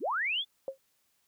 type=linear sweep; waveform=sine; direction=up; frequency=185 to 3560 Hz; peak=-28 dBFS; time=0-0.45 s; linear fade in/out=50 ms
type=tone with exponential decay; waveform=sine; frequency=537 Hz; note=C5; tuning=45 cents sharp; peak=-28 dBFS; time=0.68-0.78 s; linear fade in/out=1 ms; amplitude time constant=20 ms
effects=white hiss -73 dBFS RMS until 1.27 s